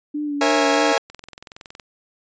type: tone with vibrato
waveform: sine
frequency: 292.2 Hz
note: D4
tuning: 9 cents flat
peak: -22 dBFS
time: 0.14-0.93 s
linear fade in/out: 10 ms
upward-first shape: sine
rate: 3.2 Hz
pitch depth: 36 cents each way
type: chord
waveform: sawtooth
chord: A# half-diminished seventh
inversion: none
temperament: equal with one note detuned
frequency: 466.2 / 545.2 / 659.3 / 830.6 Hz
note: A#4 / C#5 / E5 / G#5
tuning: 0 / -29 / 0 / 0 cents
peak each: -18 dBFS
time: 0.41-0.98 s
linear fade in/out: 2 ms
type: click train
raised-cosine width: 0.2 ms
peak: -21 dBFS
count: 16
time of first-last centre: 1.1-1.798 s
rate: 21.5 Hz
effects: resampled to 16000 Hz